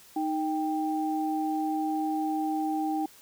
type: tone pair together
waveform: sine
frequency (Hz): 311.1 / 787.6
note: D#4 / G5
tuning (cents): 0 / +8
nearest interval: octave + major third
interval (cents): 1608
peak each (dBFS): -28 / -30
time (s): 0.16-3.06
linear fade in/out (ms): 5
effects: white hiss -54 dBFS RMS until 3.21 s